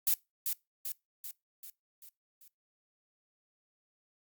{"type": "noise with echo", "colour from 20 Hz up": "violet", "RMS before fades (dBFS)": -27, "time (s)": [0.07, 0.14], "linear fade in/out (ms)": 2, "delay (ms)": 390, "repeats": 6, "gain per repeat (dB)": -5, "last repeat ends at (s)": 2.48, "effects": ["noise-tail reverb RT60 0.2 s tail -22 dB re dry", "Opus 48 kbps"]}